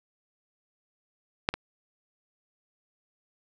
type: clicks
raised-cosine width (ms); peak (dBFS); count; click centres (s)
0.3; -6 / -15; 2; 1.489 / 1.54
effects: none